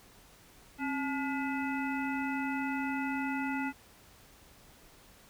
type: harmonic tone with a mistuned harmonic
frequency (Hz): 286.3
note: D4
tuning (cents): -44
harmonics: 1 / 3 / 5 / 7 / 9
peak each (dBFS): -33 / -38 / -40 / -41 / -43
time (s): 0.78-3.73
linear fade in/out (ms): 50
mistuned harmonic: 1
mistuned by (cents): -110
effects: pink hiss -58 dBFS RMS until 5.29 s